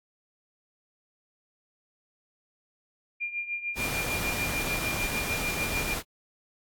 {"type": "tone with tremolo", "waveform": "sine", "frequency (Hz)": 2400, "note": "D7", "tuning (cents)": 37, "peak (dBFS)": -27, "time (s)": [3.2, 5.95], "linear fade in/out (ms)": 20, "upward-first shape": "triangle", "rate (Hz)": 6.7, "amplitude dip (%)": 80}
{"type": "noise", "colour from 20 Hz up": "pink", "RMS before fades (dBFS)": -32, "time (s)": [3.75, 6.03], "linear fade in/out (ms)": 50}
{"effects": ["AAC 64 kbps"]}